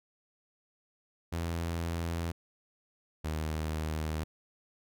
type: tone pair in turn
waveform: sawtooth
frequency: 84 / 78.11 Hz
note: E2 / D#2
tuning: +33 / +7 cents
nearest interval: minor second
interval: 126 cents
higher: first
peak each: -28 dBFS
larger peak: neither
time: 1.32-2.32 / 3.24-4.24 s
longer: neither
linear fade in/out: 10 ms
effects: none